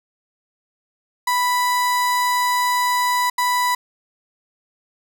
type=tone bursts at uneven times; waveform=35% pulse; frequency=987.8 Hz; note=B5; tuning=in tune; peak=-15 dBFS; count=2; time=1.27-3.3 / 3.38-3.75 s; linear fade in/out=5 ms; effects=none